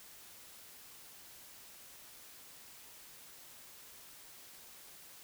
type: silence
effects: white hiss -55 dBFS RMS until 5.23 s